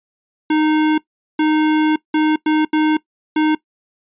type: tone bursts at uneven times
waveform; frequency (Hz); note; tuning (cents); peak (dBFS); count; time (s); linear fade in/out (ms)
square; 308.8; D#4; -13; -13; 6; 0.5-0.98 / 1.39-1.96 / 2.14-2.36 / 2.46-2.65 / 2.73-2.97 / 3.36-3.55; 5
effects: noise-tail reverb RT60 0.1 s tail -20 dB re dry + resampled to 8000 Hz